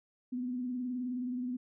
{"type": "tone with vibrato", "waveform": "sine", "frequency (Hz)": 249.4, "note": "B3", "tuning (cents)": 17, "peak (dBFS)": -33, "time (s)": [0.32, 1.57], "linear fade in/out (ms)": 10, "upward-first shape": "sine", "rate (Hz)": 19, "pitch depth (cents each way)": 48, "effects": []}